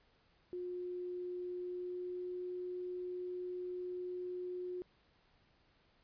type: tone with pitch glide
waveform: sine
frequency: 358.4 to 360.9 Hz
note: F4 to F#4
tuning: +45 to -43 cents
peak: -39 dBFS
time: 0.53-4.82 s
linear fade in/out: 0 ms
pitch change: +12 cents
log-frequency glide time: 1.57-2.45 s
effects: pink hiss -71 dBFS RMS until 6.03 s + resampled to 11025 Hz